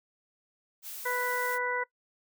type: noise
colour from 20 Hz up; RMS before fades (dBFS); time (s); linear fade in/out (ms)
blue; -41; 0.82-1.59; 50
type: harmonic tone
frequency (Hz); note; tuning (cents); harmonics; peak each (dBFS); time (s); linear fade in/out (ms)
493.9; B4; 0; 1 / 2 / 3 / 4; -34 / -34 / -34 / -34; 1.05-1.84; 10
effects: noise-tail reverb RT60 0.1 s tail -21 dB re dry